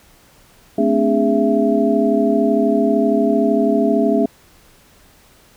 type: tone cluster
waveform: sine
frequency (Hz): 217.6 / 255.6 / 288.5 / 410.7 / 667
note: A3 / C4 / D4 / G#4 / E5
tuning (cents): -19 / -40 / -31 / -19 / +20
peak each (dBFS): -19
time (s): 0.78-4.26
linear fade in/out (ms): 5
effects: pink hiss -50 dBFS RMS until 5.56 s